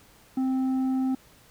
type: tone with tanh clipping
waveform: sine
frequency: 261.6 Hz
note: C4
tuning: in tune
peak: -24 dBFS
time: 0.37-1.15 s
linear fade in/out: 5 ms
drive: 6 dB
effects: pink hiss -56 dBFS RMS until 1.5 s